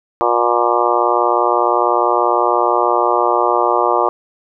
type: harmonic tone with a mistuned harmonic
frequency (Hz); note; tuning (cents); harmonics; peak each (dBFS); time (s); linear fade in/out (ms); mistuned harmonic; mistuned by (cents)
119.8; A#2; +48; 3 / 4 / 5 / 6 / 7 / 8 / 9 / 10; -20 / -20 / -20 / -20 / -20 / -20 / -20 / -20; 0.21-4.09; 0; 10; -20
effects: none